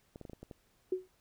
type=clicks; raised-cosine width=2 ms; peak=-33 dBFS; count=7; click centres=0.159 / 0.213 / 0.252 / 0.297 / 0.333 / 0.43 / 0.512 s
type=tone with exponential decay; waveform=sine; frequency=370.9 Hz; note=F#4; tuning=4 cents sharp; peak=-26 dBFS; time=0.92-1.08 s; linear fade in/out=5 ms; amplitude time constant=33 ms
effects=pink hiss -71 dBFS RMS until 1.2 s